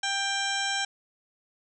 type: harmonic tone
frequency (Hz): 790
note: G5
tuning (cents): +13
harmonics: 1 / 2 / 3 / 4 / 5 / 7 / 8 / 9 / 10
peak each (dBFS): -33 / -31 / -37 / -33 / -36 / -36 / -41 / -43 / -39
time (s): 0.03-0.85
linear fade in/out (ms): 5
effects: none